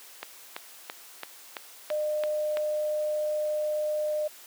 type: click train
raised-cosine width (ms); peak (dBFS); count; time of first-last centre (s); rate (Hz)
0.3; -17; 8; 0.23-2.571; 2.99
type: tone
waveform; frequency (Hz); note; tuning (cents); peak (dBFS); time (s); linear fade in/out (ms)
sine; 606; D#5; -46; -25; 1.9-4.28; 10
effects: white hiss -49 dBFS RMS until 4.46 s + high-pass 400 Hz 12 dB/octave